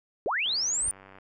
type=linear sweep; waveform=sine; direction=up; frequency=327.2 to 9397 Hz; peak=-25 dBFS; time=0.26-0.91 s; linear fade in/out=0 ms
type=click train; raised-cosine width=0.5 ms; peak=-34 dBFS; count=71; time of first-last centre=0.46-1.185 s; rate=96.5 Hz
type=noise with exponential growth; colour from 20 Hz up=brown; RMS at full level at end=-34 dBFS; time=0.74-0.89 s; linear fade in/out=2 ms; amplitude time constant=31 ms
effects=none